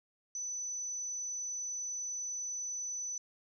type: tone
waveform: sine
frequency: 5990 Hz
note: F#8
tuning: 20 cents sharp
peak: -36 dBFS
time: 0.35-3.18 s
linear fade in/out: 2 ms
effects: none